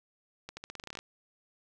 accelerating click train, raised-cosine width 0.2 ms, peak -24 dBFS, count 13, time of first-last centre 0.49-0.99 s, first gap 80 ms, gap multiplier 0.87, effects none

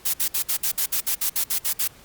blue noise bursts, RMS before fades -22 dBFS, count 13, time 0.05-1.877 s, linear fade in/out 10 ms, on 87 ms, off 58 ms, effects pink hiss -50 dBFS RMS until 2.04 s + Opus 48 kbps

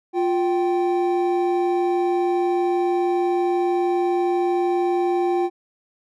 triangle tone pair together, 351.9 / 776.9 Hz, F4 / G5, +13 / -16 cents, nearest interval octave + major second, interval 1371 cents, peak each -17 / -22 dBFS, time 0.13-5.5 s, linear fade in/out 50 ms, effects none

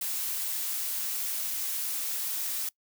blue noise, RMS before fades -32 dBFS, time 0.01-2.69 s, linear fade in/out 5 ms, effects noise-tail reverb RT60 0.1 s tail -23 dB re dry

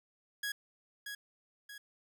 sawtooth tone with echo, 1661.2 Hz, G#6, in tune, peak -31 dBFS, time 0.43-0.52 s, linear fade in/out 5 ms, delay 630 ms, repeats 2, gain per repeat -6 dB, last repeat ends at 1.78 s, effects none

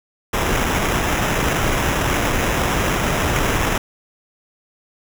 pink noise with sample-and-hold, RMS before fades -19 dBFS, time 0.33-3.78 s, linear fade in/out 5 ms, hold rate 4410 Hz, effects none

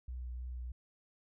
sine tone with vibrato, 61.74 Hz, B1, in tune, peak -39 dBFS, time 0.08-0.72 s, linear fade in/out 5 ms, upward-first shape triangle, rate 3.2 Hz, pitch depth 22 cents each way, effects none

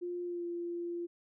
sine tone with pitch glide, 352.5 to 345 Hz, F4 to F4, +16 to -21 cents, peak -35 dBFS, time 0.01-1.07 s, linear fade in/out 20 ms, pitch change -37 cents, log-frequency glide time 0.24-0.45 s, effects none

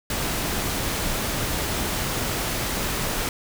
pink noise, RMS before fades -26 dBFS, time 0.1-3.29 s, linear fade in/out 2 ms, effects none

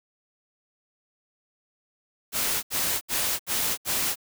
white noise bursts, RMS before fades -26 dBFS, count 5, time 2.32-4.158 s, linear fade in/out 50 ms, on 310 ms, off 72 ms, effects none

